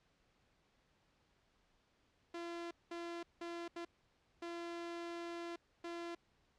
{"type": "tone bursts at uneven times", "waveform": "sawtooth", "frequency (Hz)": 341.3, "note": "F4", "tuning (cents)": -40, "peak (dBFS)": -39, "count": 6, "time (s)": [[2.34, 2.71], [2.91, 3.23], [3.41, 3.68], [3.76, 3.85], [4.42, 5.56], [5.84, 6.15]], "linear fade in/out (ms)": 5, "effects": ["pink hiss -75 dBFS RMS until 6.58 s", "low-pass 5000 Hz 12 dB/octave"]}